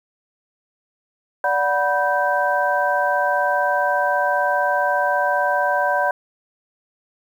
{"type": "tone cluster", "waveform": "sine", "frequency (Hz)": [582, 737, 978, 1556], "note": ["D5", "F#5", "B5", "G6"], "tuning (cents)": [-16, -7, -17, -13], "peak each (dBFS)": -22, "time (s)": [1.44, 6.11], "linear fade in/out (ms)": 2, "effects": ["8-bit"]}